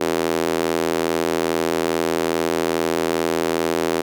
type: tone with high-pass filter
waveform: square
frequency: 41.2 Hz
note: E1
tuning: in tune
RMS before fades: -21 dBFS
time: 0-4.02 s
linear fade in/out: 10 ms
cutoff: 370 Hz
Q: 2
effects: none